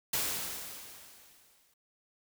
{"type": "noise with exponential decay", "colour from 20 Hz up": "white", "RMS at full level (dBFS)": -30, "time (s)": [0.13, 1.74], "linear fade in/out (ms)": 5, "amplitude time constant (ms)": 350, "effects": []}